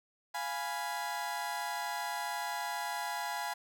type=chord; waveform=30% pulse; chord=F diminished; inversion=none; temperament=equal; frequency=698.5 / 830.6 / 987.8 Hz; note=F5 / Ab5 / Cb6; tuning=0 / 0 / 0 cents; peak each=-39 / -35 / -37 dBFS; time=0.34-3.54 s; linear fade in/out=10 ms; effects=none